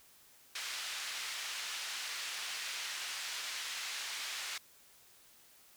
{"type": "band-pass noise", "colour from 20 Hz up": "pink", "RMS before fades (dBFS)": -41, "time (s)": [0.55, 4.58], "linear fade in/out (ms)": 5, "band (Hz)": [1900, 6600], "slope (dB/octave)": 12, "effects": ["white hiss -62 dBFS RMS until 5.76 s"]}